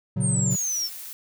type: chord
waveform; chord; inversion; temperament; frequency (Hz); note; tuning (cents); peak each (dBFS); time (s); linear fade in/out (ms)
triangle; F# major; first; equal; 116.54 / 138.59 / 185; A#2 / C#3 / F#3; 0 / 0 / 0; -24; 0.16-0.56; 10
type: exponential sweep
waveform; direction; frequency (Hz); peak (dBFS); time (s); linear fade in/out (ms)
sine; down; 9000 to 5274; -24; 0.2-0.9; 50
type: noise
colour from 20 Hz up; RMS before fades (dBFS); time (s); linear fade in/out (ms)
blue; -38; 0.51-1.13; 0
effects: none